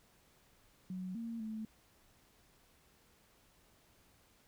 sine tone with pitch steps, 184.7 / 229.8 / 218.8 Hz, F#3 / A#3 / A3, -3 / -25 / -9 cents, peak -39 dBFS, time 0.9-1.65 s, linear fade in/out 2 ms, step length 250 ms, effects pink hiss -68 dBFS RMS until 4.47 s

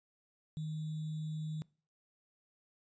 sine tone with sample-and-hold, 155.56 Hz, D#3, in tune, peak -36 dBFS, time 0.57-1.62 s, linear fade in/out 0 ms, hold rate 3675 Hz, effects noise-tail reverb RT60 0.4 s tail -23 dB re dry + resampled to 16000 Hz

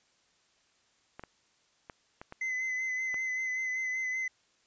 clicks, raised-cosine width 0.5 ms, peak -28 dBFS, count 6, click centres 1.195 / 1.237 / 1.898 / 2.215 / 2.324 / 3.143 s
triangle tone with vibrato, 2037 Hz, C7, 47 cents flat, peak -29 dBFS, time 2.41-4.28 s, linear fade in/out 5 ms, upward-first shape sine, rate 5.2 Hz, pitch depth 26 cents each way
effects white hiss -69 dBFS RMS until 4.66 s + resampled to 16000 Hz

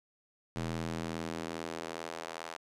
square tone with high-pass filter sweep, 41.2 Hz, E1, in tune, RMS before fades -39 dBFS, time 0.56-2.57 s, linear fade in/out 0 ms, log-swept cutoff 120 to 780 Hz, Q 1, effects low-pass 9000 Hz 12 dB/octave

